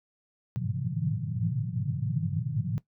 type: band-pass noise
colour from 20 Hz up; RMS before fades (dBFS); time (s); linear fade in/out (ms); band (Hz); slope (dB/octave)
pink; -30; 0.56-2.78; 0; 100 to 180; 96
effects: noise-tail reverb RT60 0.1 s tail -17 dB re dry